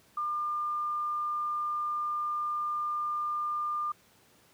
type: tone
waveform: sine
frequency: 1200 Hz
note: D6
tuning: 37 cents sharp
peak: -29 dBFS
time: 0.17-3.92 s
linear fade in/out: 5 ms
effects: pink hiss -62 dBFS RMS until 4.53 s + high-pass 100 Hz 12 dB/octave